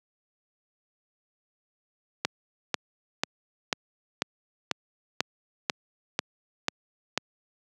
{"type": "click train", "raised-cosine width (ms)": 0.2, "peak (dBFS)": -6, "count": 11, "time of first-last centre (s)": [2.25, 7.176], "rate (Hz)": 2.03, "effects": ["high-pass 150 Hz 12 dB/octave"]}